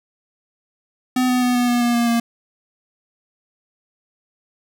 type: tone with pitch steps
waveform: square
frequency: 253.3 / 250.4 / 247.5 / 244.7 / 241.9 / 239.1 / 236.3 / 233.6 Hz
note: B3 / B3 / B3 / B3 / B3 / A#3 / A#3 / A#3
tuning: +44 / +24 / +4 / -16 / -36 / +44 / +24 / +4 cents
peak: -16 dBFS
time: 1.16-2.2 s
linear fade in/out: 5 ms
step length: 130 ms
effects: none